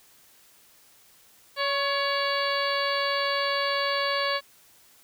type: harmonic tone with a mistuned harmonic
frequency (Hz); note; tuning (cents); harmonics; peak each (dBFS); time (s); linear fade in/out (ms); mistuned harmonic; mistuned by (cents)
563; C#5; +27; 1 / 2 / 3 / 4 / 5 / 6 / 7 / 8; -29 / -29 / -31 / -34 / -36 / -36 / -37 / -33; 1.56-4.41; 50; 2; -34
effects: white hiss -57 dBFS RMS until 5.03 s